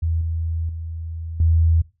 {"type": "tone with level steps", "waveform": "sine", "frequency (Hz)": 81.9, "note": "E2", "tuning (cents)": -11, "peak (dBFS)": [-18, -21, -27, -13], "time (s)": [0.02, 1.82], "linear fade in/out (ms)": 10, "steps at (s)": [0.21, 0.69, 1.4], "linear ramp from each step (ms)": 2, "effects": ["noise-tail reverb RT60 0.3 s tail -21 dB re dry"]}